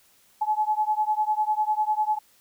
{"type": "beating tone pair", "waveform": "sine", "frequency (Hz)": [850, 860], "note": ["G#5", "A5"], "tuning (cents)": [40, -40], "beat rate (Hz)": 10, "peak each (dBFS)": [-24, -25], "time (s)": [0.41, 2.19], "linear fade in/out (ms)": 10, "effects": ["white hiss -60 dBFS RMS until 2.4 s"]}